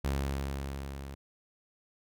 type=tone with level ramp; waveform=sawtooth; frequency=68.7 Hz; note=C#2; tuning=15 cents flat; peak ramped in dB=-24 to -37 dBFS; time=0.04-1.15 s; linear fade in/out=10 ms; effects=none